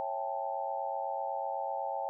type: chord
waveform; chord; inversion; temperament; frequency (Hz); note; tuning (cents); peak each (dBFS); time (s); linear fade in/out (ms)
sine; A dominant seventh; first; just; 550 / 660 / 792 / 880; C#5 / E5 / G5 / A5; -14 / +2 / +18 / 0; -39 / -40 / -36 / -38; 0-2.09; 0
effects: none